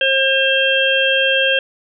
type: harmonic tone with a mistuned harmonic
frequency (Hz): 535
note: C5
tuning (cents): +38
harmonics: 1 / 3 / 5 / 6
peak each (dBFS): -18 / -18 / -18 / -18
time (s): 0.01-1.59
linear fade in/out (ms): 2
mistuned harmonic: 5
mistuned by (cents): +15
effects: none